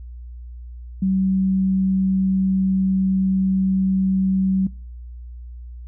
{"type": "tone", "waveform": "sine", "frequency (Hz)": 190.2, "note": "F#3", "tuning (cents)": 48, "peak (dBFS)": -16, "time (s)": [1.02, 4.67], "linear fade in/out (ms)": 5, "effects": ["noise-tail reverb RT60 0.4 s tail -23 dB re dry", "added 60 Hz sine -33 dBFS peak until 5.87 s"]}